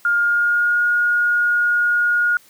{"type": "tone with pitch glide", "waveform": "sine", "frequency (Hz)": [1412, 1435], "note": ["F6", "F6"], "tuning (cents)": [19, 47], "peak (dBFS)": -14, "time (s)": [0.05, 2.37], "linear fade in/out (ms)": 2, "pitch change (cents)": 28, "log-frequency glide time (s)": [0.16, 0.84], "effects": ["white hiss -51 dBFS RMS until 2.49 s"]}